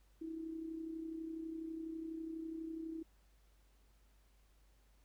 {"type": "tone with amplitude modulation", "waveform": "sine", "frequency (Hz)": 323.6, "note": "E4", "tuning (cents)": -32, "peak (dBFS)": -39, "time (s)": [0.21, 3.03], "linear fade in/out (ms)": 10, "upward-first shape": "sine", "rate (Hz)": 32.1, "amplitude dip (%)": 55, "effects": ["added 50 Hz sine -66 dBFS peak until 5.04 s", "pink hiss -75 dBFS RMS until 5.04 s"]}